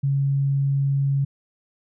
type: tone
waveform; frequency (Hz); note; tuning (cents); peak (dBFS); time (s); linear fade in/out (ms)
sine; 138.59; C#3; 0; -18; 0.03-1.25; 10
effects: none